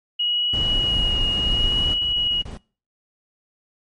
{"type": "tone with vibrato", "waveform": "sine", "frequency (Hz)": 2898, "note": "F#7", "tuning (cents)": -37, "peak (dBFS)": -19, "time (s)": [0.19, 2.42], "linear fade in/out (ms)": 10, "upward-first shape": "triangle", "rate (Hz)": 0.69, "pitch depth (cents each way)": 16}
{"type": "noise", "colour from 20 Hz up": "brown", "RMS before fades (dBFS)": -25, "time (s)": [0.53, 1.94], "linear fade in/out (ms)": 5}
{"type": "noise bursts", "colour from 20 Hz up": "brown", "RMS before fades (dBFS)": -34, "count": 10, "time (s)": [1.13, 2.573], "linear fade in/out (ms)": 2, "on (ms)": 120, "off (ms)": 27}
{"effects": ["noise-tail reverb RT60 0.4 s tail -23 dB re dry", "MP3 48 kbps"]}